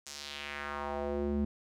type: tone with band-pass filter sweep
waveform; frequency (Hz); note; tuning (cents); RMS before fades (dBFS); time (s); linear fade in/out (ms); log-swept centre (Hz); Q
square; 72; D2; -34; -36; 0.06-1.45; 5; 6800 to 210; 1.9
effects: none